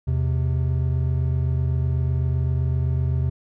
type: tone pair together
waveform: triangle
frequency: 81.5 / 129.37 Hz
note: E2 / C3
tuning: -19 / -19 cents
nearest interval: minor sixth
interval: 800 cents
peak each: -20 dBFS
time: 0.07-3.3 s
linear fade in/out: 10 ms
effects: none